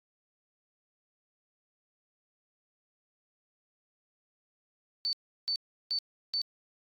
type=tone bursts; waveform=sine; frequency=4523 Hz; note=C#8; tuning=34 cents sharp; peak=-28 dBFS; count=4; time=5.05-6.416 s; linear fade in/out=0 ms; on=79 ms; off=350 ms; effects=AAC 48 kbps